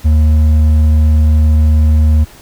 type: tone with hard clipping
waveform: triangle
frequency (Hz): 76.9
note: D#2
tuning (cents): -20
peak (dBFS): -7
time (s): 0.04-2.25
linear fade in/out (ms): 20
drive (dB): 8
effects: pink hiss -39 dBFS RMS until 2.41 s